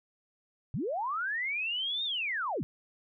sine linear two-way sweep, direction up then down, 99.7 to 3725 to 99.7 Hz, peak -30 dBFS, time 0.74-2.63 s, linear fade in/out 0 ms, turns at 2.04 s, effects none

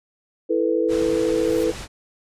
sine chord, E suspended fourth, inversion none, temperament equal, 329.6 / 440 / 493.9 Hz, E4 / A4 / B4, 0 / 0 / 0 cents, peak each -22 dBFS, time 0.49-1.72 s, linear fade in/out 20 ms
pink low-pass noise, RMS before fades -34 dBFS, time 0.88-1.88 s, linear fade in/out 50 ms, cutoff 9200 Hz, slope 24 dB/octave
blue noise with exponential growth, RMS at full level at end -38 dBFS, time 1.04-1.64 s, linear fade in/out 5 ms, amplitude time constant 130 ms
effects resampled to 32000 Hz

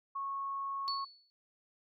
sine tone, 1100 Hz, C#6, 14 cents flat, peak -35 dBFS, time 0.15-1.05 s, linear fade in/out 10 ms
sine tone with exponential decay, 4435 Hz, C#8, in tune, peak -32 dBFS, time 0.88-1.3 s, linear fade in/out 0 ms, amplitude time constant 90 ms
effects none

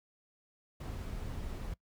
brown noise, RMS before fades -40 dBFS, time 0.8-1.74 s, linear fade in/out 5 ms, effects noise-tail reverb RT60 0.1 s tail -22 dB re dry

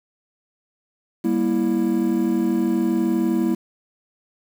triangle chord, E diminished, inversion first, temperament just, 197.78 / 237.3 / 329.6 Hz, G3 / Bb3 / E4, +16 / +31 / 0 cents, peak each -22 / -20 / -19 dBFS, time 1.24-3.55 s, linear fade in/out 10 ms, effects 7-bit

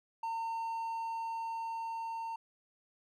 triangle tone with level ramp, 910 Hz, A#5, 42 cents flat, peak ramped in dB -32 to -35 dBFS, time 0.23-2.36 s, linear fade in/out 5 ms, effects none

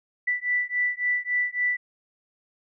sine beating tone pair, 1972 / 1975.6 Hz, B6 / B6, -3 / 0 cents, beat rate 3.6 Hz, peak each -26 dBFS, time 0.27-1.77 s, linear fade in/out 10 ms, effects none

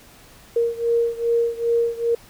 sine beating tone pair, 466.2 / 468.7 Hz, A#4 / A#4, 0 / +9 cents, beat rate 2.5 Hz, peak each -20 / -22 dBFS, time 0.56-2.15 s, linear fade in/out 5 ms, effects pink hiss -48 dBFS RMS until 2.29 s

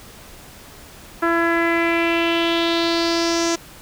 sawtooth tone with low-pass filter sweep, 335.7 Hz, E4, 32 cents sharp, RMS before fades -19 dBFS, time 1.22-3.56 s, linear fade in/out 10 ms, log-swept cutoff 1500 to 6400 Hz, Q 3.9, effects pink hiss -42 dBFS RMS until 3.81 s

